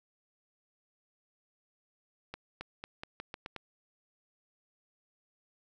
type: accelerating click train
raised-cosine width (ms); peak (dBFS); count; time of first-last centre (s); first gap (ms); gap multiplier
0.3; -24; 8; 2.34-3.563; 270; 0.85
effects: none